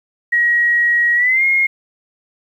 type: tone with pitch glide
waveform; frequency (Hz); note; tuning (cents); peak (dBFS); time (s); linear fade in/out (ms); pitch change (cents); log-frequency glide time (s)
sine; 1900 to 2145; A#6 to C7; +33 to +42; -11; 0.32-1.67; 10; +209; 1.15-1.44
effects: 8-bit